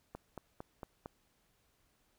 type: click train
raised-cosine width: 1 ms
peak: -29 dBFS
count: 5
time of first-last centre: 0.15-1.059 s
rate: 4.4 Hz
effects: pink hiss -74 dBFS RMS until 2.18 s